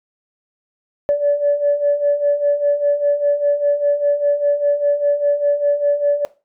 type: beating tone pair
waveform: sine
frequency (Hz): 574 / 579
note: D5 / D5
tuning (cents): -40 / -25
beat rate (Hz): 5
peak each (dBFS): -19 / -14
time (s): 1.09-6.25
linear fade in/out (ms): 0
effects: noise-tail reverb RT60 0.3 s tail -19 dB re dry + tanh soft clip ceiling -7 dBFS